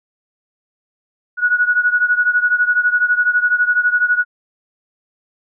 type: beating tone pair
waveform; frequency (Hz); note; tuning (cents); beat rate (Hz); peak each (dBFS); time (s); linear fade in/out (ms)
sine; 1458 / 1470; F#6 / F#6; -26 / -12; 12; -14 / -17; 1.37-4.25; 50
effects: none